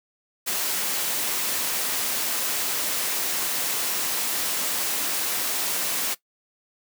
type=noise; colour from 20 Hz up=white; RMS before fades=-26 dBFS; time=0.46-6.15 s; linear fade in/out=20 ms; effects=noise-tail reverb RT60 0.1 s tail -18 dB re dry + high-pass 200 Hz 12 dB/octave